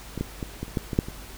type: clicks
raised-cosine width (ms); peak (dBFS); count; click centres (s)
3; -17 / -13 / -17 / -17 / -29 / -11 / -16 / -6 / -22; 9; 0.177 / 0.21 / 0.428 / 0.63 / 0.681 / 0.772 / 0.932 / 0.989 / 1.085
effects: added 50 Hz sine -44 dBFS peak until 1.37 s + pink hiss -44 dBFS RMS until 1.37 s